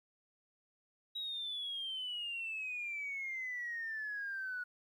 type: exponential sweep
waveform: sine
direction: down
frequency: 3856 to 1457 Hz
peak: -37 dBFS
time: 1.15-4.64 s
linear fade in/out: 10 ms
effects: tanh soft clip ceiling -33 dBFS + 12-bit